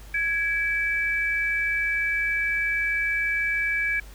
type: tone pair together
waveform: sine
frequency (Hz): 1661.2 / 2310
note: G#6 / D7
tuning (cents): 0 / -29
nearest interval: tritone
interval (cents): 571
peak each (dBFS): -26 / -24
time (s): 0.14-4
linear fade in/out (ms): 5
effects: added 50 Hz sine -41 dBFS peak until 4.14 s + pink hiss -50 dBFS RMS until 4.14 s